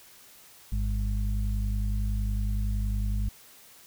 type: harmonic tone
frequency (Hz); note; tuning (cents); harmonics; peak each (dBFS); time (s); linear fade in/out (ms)
50.8; G#1; -38; 1 / 2 / 4; -26 / -32 / -38; 0.72-3.29; 5
effects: white hiss -53 dBFS RMS until 3.86 s